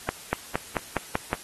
accelerating click train, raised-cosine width 0.5 ms, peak -9 dBFS, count 7, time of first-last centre 0.09-1.331 s, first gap 240 ms, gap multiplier 0.94, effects white hiss -44 dBFS RMS until 1.43 s + AAC 32 kbps

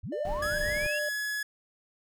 sine linear sweep, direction up, 56.2 to 2813 Hz, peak -34 dBFS, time 0.03-0.99 s, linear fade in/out 10 ms
triangle tone, 596 Hz, D5, 25 cents sharp, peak -30 dBFS, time 0.12-1.09 s, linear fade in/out 5 ms
brown noise, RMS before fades -37 dBFS, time 0.25-0.87 s, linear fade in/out 2 ms
45% pulse tone with pitch glide, 1678 to 1691.6 Hz, G#6 to G#6, +17 to +31 cents, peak -30 dBFS, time 0.42-1.43 s, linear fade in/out 5 ms, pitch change +14 cents, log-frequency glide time 1.01-1.15 s
effects none

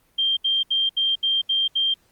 sine tone bursts, 3175 Hz, G7, 21 cents sharp, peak -18 dBFS, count 7, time 0.18-1.942 s, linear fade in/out 10 ms, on 190 ms, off 72 ms, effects pink hiss -62 dBFS RMS until 2.11 s + Opus 32 kbps

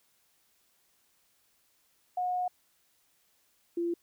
sine tone pair in turn, 725 / 342.2 Hz, F#5 / F4, -35 / -35 cents, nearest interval octave + minor second, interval 1300 cents, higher first, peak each -28 dBFS, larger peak neither, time 2.17-2.48 / 3.77-3.94 s, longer first, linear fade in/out 5 ms, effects white hiss -70 dBFS RMS until 4.02 s

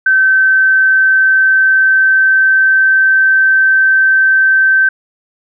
sine tone with pitch glide, 1541 to 1549.9 Hz, G6 to G6, -30 to -20 cents, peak -6 dBFS, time 0.06-4.89 s, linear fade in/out 5 ms, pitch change +10 cents, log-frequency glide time 0.25-3.15 s, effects none

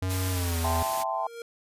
square tone with pitch glide, 93.1 to 82.94 Hz, F#2 to E2, +11 to +11 cents, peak -27 dBFS, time 0.02-0.83 s, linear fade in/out 5 ms, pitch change -200 cents, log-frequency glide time 0.3-0.59 s
white noise, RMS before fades -35 dBFS, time 0.09-1.04 s, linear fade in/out 20 ms
sine chord, A minor seventh, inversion second, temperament equal with one note detuned, 659.3 / 784 / 880 / 1038.7 Hz, E5 / G5 / A5 / C6, 0 / 0 / 0 / -13 cents, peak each -32 dBFS, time 0.64-1.27 s, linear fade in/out 2 ms
square tone with exponential growth, 466.2 Hz, A#4, in tune, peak -35 dBFS, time 0.96-1.42 s, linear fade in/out 2 ms, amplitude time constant 100 ms
effects resampled to 32000 Hz

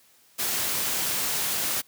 white noise, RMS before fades -27 dBFS, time 0.38-1.82 s, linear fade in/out 20 ms, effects white hiss -59 dBFS RMS until 1.87 s + high-pass 80 Hz 12 dB/octave

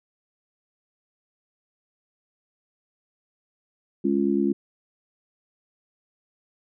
harmonic tone, 69.4 Hz, C#2, 3 cents sharp, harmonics 3 / 4 / 5, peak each -24 / -24 / -24 dBFS, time 4.04-4.53 s, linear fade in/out 10 ms, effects none

